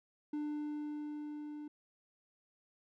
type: tone with level ramp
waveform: triangle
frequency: 297.9 Hz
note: D4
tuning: 25 cents sharp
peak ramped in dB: -33 to -41 dBFS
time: 0.33-1.68 s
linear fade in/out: 5 ms
effects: none